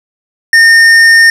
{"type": "tone with hard clipping", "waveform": "sine", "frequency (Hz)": 1826, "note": "A#6", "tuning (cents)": -36, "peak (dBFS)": -3, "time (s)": [0.53, 1.3], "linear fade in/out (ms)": 2, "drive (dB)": 9, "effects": []}